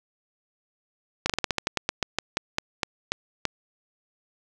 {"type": "slowing click train", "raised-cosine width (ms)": 0.2, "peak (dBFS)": -6, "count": 17, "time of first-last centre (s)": [1.26, 3.453], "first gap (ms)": 36, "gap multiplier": 1.16, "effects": []}